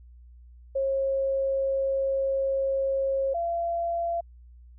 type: tone pair in turn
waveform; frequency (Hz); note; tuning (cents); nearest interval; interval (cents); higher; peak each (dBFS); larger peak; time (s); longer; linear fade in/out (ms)
sine; 541 / 681.6; C#5 / F5; -42 / -42; major third; 400; second; -23 / -25; first; 0.75-3.34 / 3.34-4.21; first; 10
effects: added 60 Hz sine -47 dBFS peak until 4.78 s